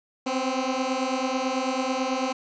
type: beating tone pair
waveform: 15% pulse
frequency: 256.2 / 265.3 Hz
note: C4 / C4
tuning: -36 / +24 cents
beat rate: 9.1 Hz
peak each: -21 dBFS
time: 0.26-2.33 s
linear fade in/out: 10 ms
effects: resampled to 16000 Hz + 9-bit